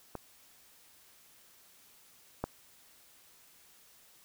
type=clicks; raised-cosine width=1 ms; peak=-24 / -18 dBFS; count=2; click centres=0.153 / 2.44 s; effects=white hiss -61 dBFS RMS until 4.24 s